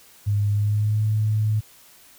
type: tone with pitch glide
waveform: sine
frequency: 102.7 to 107.56 Hz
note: G#2 to A2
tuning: -19 to -39 cents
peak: -18 dBFS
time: 0.26-1.61 s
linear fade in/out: 20 ms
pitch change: +80 cents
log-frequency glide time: 0.51-1.04 s
effects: white hiss -51 dBFS RMS until 2.18 s